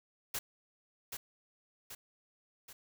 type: noise with echo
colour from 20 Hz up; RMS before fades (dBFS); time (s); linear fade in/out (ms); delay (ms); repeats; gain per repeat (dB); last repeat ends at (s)
white; -37; 0.34-0.39; 5; 780; 3; -5; 2.73
effects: none